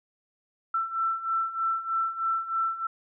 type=beating tone pair; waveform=sine; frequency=1335 / 1338.2 Hz; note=E6 / E6; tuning=+22 / +26 cents; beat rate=3.2 Hz; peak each=-31 / -27 dBFS; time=0.74-2.87 s; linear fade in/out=5 ms; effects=none